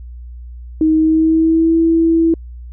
sine tone with pitch glide, 314.8 to 328.9 Hz, D#4 to E4, +20 to -4 cents, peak -9 dBFS, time 0.81-2.34 s, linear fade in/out 2 ms, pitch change +76 cents, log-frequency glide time 0.96-1.77 s, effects added 60 Hz sine -29 dBFS peak until 2.72 s

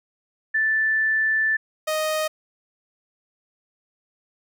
sine / sawtooth tone pair in turn, 1760 / 622.3 Hz, A6 / D#5, 0 / 0 cents, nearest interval octave + tritone, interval 1800 cents, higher first, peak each -18 dBFS, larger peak neither, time 0.54-1.57 / 1.87-2.28 s, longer first, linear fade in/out 10 ms, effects none

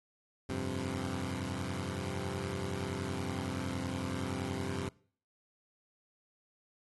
15% pulse chord, F suspended second, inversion none, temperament equal, 87.31 / 98 / 130.81 Hz, F2 / G2 / C3, 0 / 0 / 0 cents, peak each -33 dBFS, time 0.49-4.89 s, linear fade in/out 5 ms, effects noise-tail reverb RT60 0.5 s tail -23 dB re dry + AAC 32 kbps

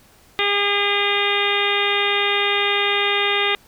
harmonic tone, 405.6 Hz, G#4, 41 cents flat, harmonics 1 / 2 / 3 / 4 / 5 / 6 / 7 / 8 / 9, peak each -24 / -27 / -26 / -29 / -23 / -25 / -27 / -28 / -25 dBFS, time 0.39-3.55 s, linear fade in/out 0 ms, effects pink hiss -52 dBFS RMS until 3.67 s

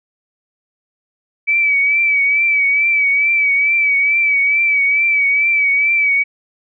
sine tone with vibrato, 2292 Hz, D7, 43 cents flat, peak -11 dBFS, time 1.47-6.24 s, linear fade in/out 20 ms, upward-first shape triangle, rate 2.3 Hz, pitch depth 55 cents each way, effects none

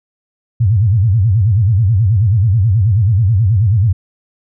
sine tone with vibrato, 104.2 Hz, G#2, 6 cents sharp, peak -8 dBFS, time 0.6-3.93 s, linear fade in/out 10 ms, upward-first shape sine, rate 9.3 Hz, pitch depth 250 cents each way, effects none

